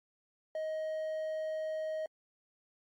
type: tone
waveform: triangle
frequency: 628 Hz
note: D#5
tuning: 16 cents sharp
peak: -32 dBFS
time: 0.55-2.06 s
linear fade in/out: 2 ms
effects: AAC 64 kbps